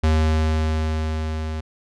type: tone with level ramp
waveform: square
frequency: 78.5 Hz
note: D#2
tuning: 16 cents sharp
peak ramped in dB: -15 to -26 dBFS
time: 0.03-1.61 s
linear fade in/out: 10 ms
effects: low-pass 6000 Hz 12 dB/octave